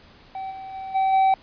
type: tone with level steps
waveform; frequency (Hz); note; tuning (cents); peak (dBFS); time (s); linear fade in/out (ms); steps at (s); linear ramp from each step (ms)
triangle; 768; G5; -36; -27 / -32 / -29 / -16 / -13; 0.35-1.34; 2; 0.5 / 0.73 / 0.94 / 1.12; 20
effects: pink hiss -51 dBFS RMS until 1.42 s + resampled to 11025 Hz

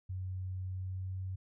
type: tone with pitch glide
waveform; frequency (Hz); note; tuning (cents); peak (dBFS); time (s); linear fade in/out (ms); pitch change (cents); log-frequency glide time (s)
sine; 93 to 93.97; F#2 to F#2; +9 to +27; -36; 0.09-1.36; 10; +18; 0.63-1.24
effects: none

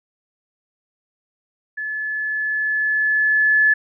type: tone with level ramp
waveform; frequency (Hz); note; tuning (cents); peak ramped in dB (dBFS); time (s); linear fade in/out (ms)
sine; 1723; A6; -37; -24 to -11; 1.77-3.74; 10
effects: none

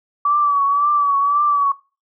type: tone with vibrato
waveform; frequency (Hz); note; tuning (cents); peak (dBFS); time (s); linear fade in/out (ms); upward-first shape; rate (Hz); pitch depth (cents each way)
sine; 1148; D6; -40; -13; 0.25-1.72; 5; triangle; 1.9; 59
effects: noise-tail reverb RT60 0.3 s tail -18 dB re dry

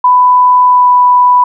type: tone with pitch glide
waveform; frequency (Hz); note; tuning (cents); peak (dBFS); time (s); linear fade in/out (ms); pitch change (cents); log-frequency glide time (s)
sine; 996 to 989.7; B5 to B5; +14 to +3; -3; 0.04-1.44; 5; -11; 0.67-0.89
effects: none

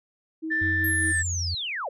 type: tone with tremolo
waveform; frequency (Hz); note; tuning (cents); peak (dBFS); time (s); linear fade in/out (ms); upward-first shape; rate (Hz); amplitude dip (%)
sine; 318.9; D#4; +43; -28; 0.42-1.13; 20; sine; 5; 45
type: tone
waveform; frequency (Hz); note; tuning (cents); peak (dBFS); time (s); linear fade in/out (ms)
sine; 1771; A6; +11; -22; 0.5-1.23; 20
type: tone with pitch glide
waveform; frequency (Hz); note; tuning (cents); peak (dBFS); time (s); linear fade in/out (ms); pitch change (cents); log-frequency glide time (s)
sine; 89 to 86.92; F2 to F2; +33 to -8; -27; 0.61-1.55; 10; -41; 0.74-0.92
type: linear sweep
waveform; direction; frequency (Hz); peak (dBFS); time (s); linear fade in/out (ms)
sine; down; 11810 to 465.1; -28; 0.84-1.89; 5
effects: tanh soft clip ceiling -13 dBFS

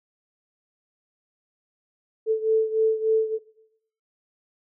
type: beating tone pair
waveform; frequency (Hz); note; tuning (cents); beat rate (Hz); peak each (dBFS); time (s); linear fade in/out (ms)
sine; 440 / 443.4; A4 / A4; 0 / +13; 3.4; -20 / -23; 2.26-3.39; 50
effects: noise-tail reverb RT60 0.7 s tail -17 dB re dry

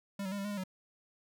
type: tone with pitch steps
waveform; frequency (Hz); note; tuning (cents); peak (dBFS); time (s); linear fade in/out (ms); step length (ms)
square; 199.1 / 188.5 / 202.7 / 197.3 / 206.6 / 203.6 / 186.7; G3 / F#3 / G#3 / G3 / G#3 / G#3 / F#3; +27 / +32 / -42 / +11 / -9 / -34 / +16; -36; 0.19-0.638; 5; 64
effects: none

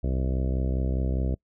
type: harmonic tone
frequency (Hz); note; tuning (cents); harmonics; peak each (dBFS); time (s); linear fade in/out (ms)
64.9; C2; -13; 1 / 2 / 3 / 4 / 5 / 6 / 7 / 8 / 9 / 10; -25 / -31 / -35 / -37 / -39 / -41 / -42 / -43 / -44 / -45; 0.03-1.35; 10
effects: noise-tail reverb RT60 0.1 s tail -24 dB re dry

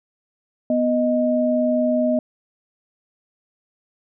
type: tone pair together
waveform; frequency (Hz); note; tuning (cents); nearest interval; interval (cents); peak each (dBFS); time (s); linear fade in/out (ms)
sine; 247 / 622.3; B3 / D#5; 0 / 0; octave + major third; 1600; -19; 0.7-2.19; 2
effects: none

